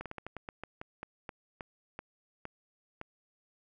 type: slowing click train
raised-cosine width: 0.5 ms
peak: -25 dBFS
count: 15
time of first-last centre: 0.01-3.014 s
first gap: 47 ms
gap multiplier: 1.21
effects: none